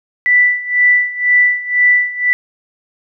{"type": "tone with tremolo", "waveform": "sine", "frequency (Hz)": 1975.5, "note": "B6", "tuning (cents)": 0, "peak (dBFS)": -6, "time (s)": [0.26, 2.33], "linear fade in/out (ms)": 0, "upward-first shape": "sine", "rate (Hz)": 2, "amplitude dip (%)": 85, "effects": []}